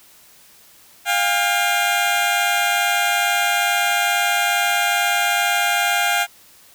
15% pulse tone pair together, 703.7 / 806 Hz, F5 / G5, +13 / +48 cents, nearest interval major second, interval 235 cents, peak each -13 dBFS, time 1.05-6.27 s, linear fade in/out 50 ms, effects white hiss -49 dBFS RMS until 6.74 s

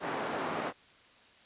white band-pass noise, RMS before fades -35 dBFS, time 0-0.73 s, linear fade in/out 50 ms, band 200 to 1100 Hz, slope 12 dB/octave, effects white hiss -59 dBFS RMS until 1.45 s + resampled to 8000 Hz

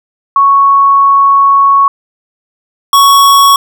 sine / square tone pair in turn, 1108.7 / 1113.6 Hz, C#6 / C#6, 0 / +8 cents, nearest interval unison, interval 8 cents, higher second, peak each -3 dBFS, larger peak neither, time 0.36-1.88 / 2.93-3.56 s, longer first, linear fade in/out 2 ms, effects none

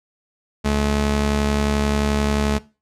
sawtooth tone pair together, 71.4 / 214.2 Hz, D2 / A3, -48 / -46 cents, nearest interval octave + perfect fifth, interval 1902 cents, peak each -17 / -18 dBFS, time 0.64-2.59 s, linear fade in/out 20 ms, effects noise-tail reverb RT60 0.3 s tail -19 dB re dry + low-pass 9000 Hz 12 dB/octave

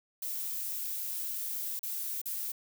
violet noise with dropouts, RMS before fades -36 dBFS, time 0.22-2.52 s, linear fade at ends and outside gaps 5 ms, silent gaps 1.793-1.83 / 2.216-2.256 s, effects none

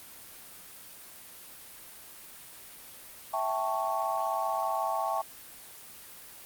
sine chord, A dominant seventh, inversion second, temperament equal, 659.3 / 784 / 880 / 1108.7 Hz, E5 / G5 / A5 / C#6, 0 / 0 / 0 / 0 cents, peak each -33 dBFS, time 3.33-5.22 s, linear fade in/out 10 ms, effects white hiss -48 dBFS RMS until 6.45 s + Opus 32 kbps

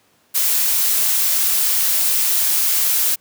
blue noise, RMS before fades -17 dBFS, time 0.34-3.16 s, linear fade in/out 20 ms, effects pink hiss -58 dBFS RMS until 3.2 s + high-pass 150 Hz 12 dB/octave

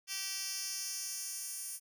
10% pulse tone with high-pass filter sweep, 387.3 Hz, G4, 21 cents flat, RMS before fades -40 dBFS, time 0.07-1.8 s, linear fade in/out 50 ms, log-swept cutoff 3900 to 8800 Hz, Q 1.6, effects none

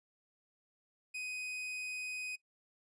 40% pulse tone, 2502 Hz, D#7, 9 cents sharp, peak -38 dBFS, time 1.14-2.36 s, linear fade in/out 10 ms, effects noise-tail reverb RT60 0.1 s tail -17 dB re dry + resampled to 22050 Hz

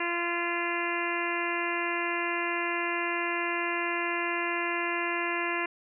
harmonic tone, 344.5 Hz, F4, 24 cents flat, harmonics 1 / 2 / 3 / 4 / 5 / 6 / 7 / 8, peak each -34 / -38 / -34 / -40 / -35 / -35 / -37 / -37 dBFS, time 0-5.66 s, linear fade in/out 5 ms, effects none

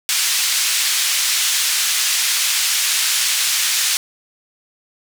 white band-pass noise, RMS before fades -18 dBFS, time 0.09-3.97 s, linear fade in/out 0 ms, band 2000 to 8000 Hz, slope 12 dB/octave, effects none

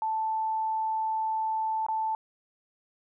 sine tone with dropouts, 880 Hz, A5, in tune, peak -26 dBFS, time 0.02-2.15 s, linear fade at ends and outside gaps 1 ms, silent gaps 1.865-1.885 s, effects none

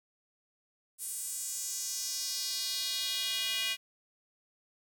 square tone with high-pass filter sweep, 221.9 Hz, A3, 15 cents sharp, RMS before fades -35 dBFS, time 0.98-3.77 s, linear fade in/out 50 ms, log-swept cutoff 9300 to 2700 Hz, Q 2.7, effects 10-bit

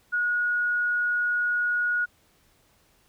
sine tone, 1450 Hz, F#6, 35 cents flat, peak -22 dBFS, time 0.12-2.06 s, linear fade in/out 20 ms, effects pink hiss -63 dBFS RMS until 3.08 s

